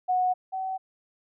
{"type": "tone pair in turn", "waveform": "sine", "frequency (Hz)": [734, 758.6], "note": ["F#5", "F#5"], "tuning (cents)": [-14, 43], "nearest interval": "minor second", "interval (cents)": 57, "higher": "second", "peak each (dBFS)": [-21, -28], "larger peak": "first", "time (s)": [[0.08, 0.34], [0.52, 0.78]], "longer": "neither", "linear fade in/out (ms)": 20, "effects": []}